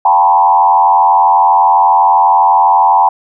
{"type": "tone with frequency modulation", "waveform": "sine", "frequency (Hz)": 880, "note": "A5", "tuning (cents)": 0, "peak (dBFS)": -5, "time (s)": [0.05, 3.09], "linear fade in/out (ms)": 5, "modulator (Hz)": 87.8, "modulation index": 1.4, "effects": []}